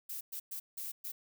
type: noise bursts at uneven times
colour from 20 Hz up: violet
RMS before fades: -41 dBFS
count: 5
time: 0.09-0.21 / 0.32-0.4 / 0.51-0.6 / 0.77-0.92 / 1.04-1.12 s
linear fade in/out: 10 ms
effects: none